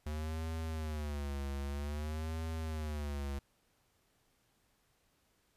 square tone with vibrato, 74.9 Hz, D2, 35 cents sharp, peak -37 dBFS, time 0.06-3.39 s, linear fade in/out 5 ms, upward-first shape sine, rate 0.52 Hz, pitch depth 130 cents each way, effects pink hiss -74 dBFS RMS until 5.56 s + resampled to 32000 Hz

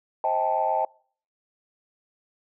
sine chord, A half-diminished seventh, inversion first, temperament just, 528 / 633.6 / 792 / 880 Hz, C5 / Eb5 / G5 / A5, +16 / +31 / +18 / 0 cents, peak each -31 / -27 / -25 / -25 dBFS, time 0.24-0.85 s, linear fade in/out 2 ms, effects noise-tail reverb RT60 0.5 s tail -26 dB re dry + tanh soft clip ceiling -12 dBFS

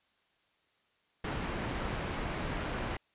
pink low-pass noise, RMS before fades -36 dBFS, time 1.24-2.97 s, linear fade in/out 5 ms, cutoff 2500 Hz, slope 12 dB/octave, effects white hiss -72 dBFS RMS until 3.14 s + resampled to 8000 Hz

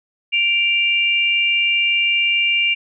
sine tone pair together, 2352 / 2797 Hz, D7 / F7, +2 / +2 cents, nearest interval minor third, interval 300 cents, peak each -17 dBFS, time 0.32-2.75 s, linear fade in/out 20 ms, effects none

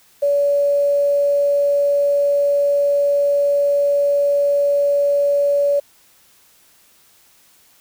sine tone with quantisation, 570 Hz, C#5, 48 cents sharp, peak -13 dBFS, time 0.22-5.8 s, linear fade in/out 10 ms, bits 7, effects white hiss -53 dBFS RMS until 7.8 s

